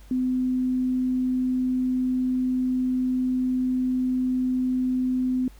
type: tone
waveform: sine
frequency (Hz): 254.9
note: C4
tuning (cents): -45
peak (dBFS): -21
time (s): 0.11-5.48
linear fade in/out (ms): 2
effects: added 50 Hz sine -45 dBFS peak until 5.59 s + pink hiss -56 dBFS RMS until 5.59 s